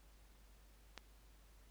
click, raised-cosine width 0.2 ms, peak -29 dBFS, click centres 0.977 s, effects added 50 Hz sine -62 dBFS peak until 1.7 s + pink hiss -70 dBFS RMS until 1.7 s

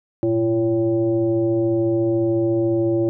sine tone with frequency modulation, 340 Hz, F4, 46 cents flat, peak -16 dBFS, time 0.23-3.09 s, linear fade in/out 0 ms, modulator 222 Hz, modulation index 0.75, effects none

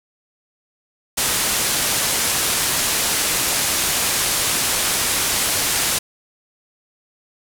white low-pass noise, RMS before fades -20 dBFS, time 1.17-5.99 s, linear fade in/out 10 ms, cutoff 12000 Hz, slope 24 dB/octave, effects none

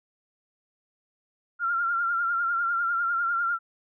sine tone with vibrato, 1384 Hz, F6, 16 cents flat, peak -23 dBFS, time 1.59-3.59 s, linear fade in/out 50 ms, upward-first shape triangle, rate 10 Hz, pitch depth 61 cents each way, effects none

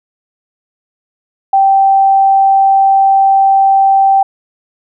sine tone, 780 Hz, G5, 9 cents flat, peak -5 dBFS, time 1.53-4.23 s, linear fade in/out 5 ms, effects none

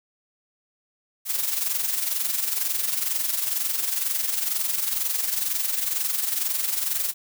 blue noise with amplitude modulation, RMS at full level -23 dBFS, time 1.25-7.14 s, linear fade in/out 50 ms, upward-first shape sine, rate 22.1 Hz, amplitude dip 60%, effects none

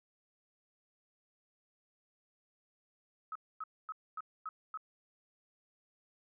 sine tone bursts, 1280 Hz, D#6, 49 cents sharp, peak -38 dBFS, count 6, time 3.32-4.774 s, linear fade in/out 2 ms, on 34 ms, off 250 ms, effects none

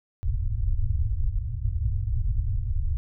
pink low-pass noise, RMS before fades -25 dBFS, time 0.23-2.97 s, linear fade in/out 0 ms, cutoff 120 Hz, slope 96 dB/octave, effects none

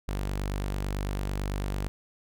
sawtooth tone, 49 Hz, G1, in tune, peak -25 dBFS, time 0.08-1.88 s, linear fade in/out 0 ms, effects none

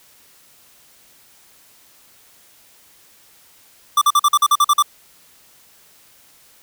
square tone bursts, 1174.7 Hz, D6, in tune, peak -11 dBFS, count 10, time 3.97-4.825 s, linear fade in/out 5 ms, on 45 ms, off 45 ms, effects white hiss -51 dBFS RMS until 6.62 s

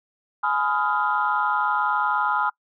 sine chord, F half-diminished seventh, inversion first, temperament just, 838.1 / 1005.8 / 1257.2 / 1396.9 Hz, Ab5 / Cb6 / Eb6 / F6, +16 / +31 / +18 / 0 cents, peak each -25 dBFS, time 0.43-2.5 s, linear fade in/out 10 ms, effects noise-tail reverb RT60 0.1 s tail -25 dB re dry + tanh soft clip ceiling -10 dBFS

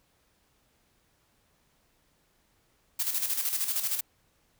blue noise with tremolo, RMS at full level -28 dBFS, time 2.99-4.01 s, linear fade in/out 10 ms, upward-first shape square, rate 13 Hz, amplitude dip 55%, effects pink hiss -69 dBFS RMS until 4.59 s

